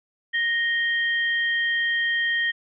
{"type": "tone pair together", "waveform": "sine", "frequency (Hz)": [1864, 3169], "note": ["A#6", "G7"], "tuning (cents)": [-1, 18], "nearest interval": "major sixth", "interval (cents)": 919, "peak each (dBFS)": [-21, -29], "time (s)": [0.33, 2.52], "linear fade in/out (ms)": 20, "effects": []}